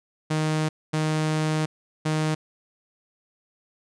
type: tone bursts at uneven times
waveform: sawtooth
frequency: 155.56 Hz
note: D#3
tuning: in tune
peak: -18 dBFS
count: 3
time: 0.3-0.69 / 0.93-1.66 / 2.05-2.35 s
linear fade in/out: 10 ms
effects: resampled to 22050 Hz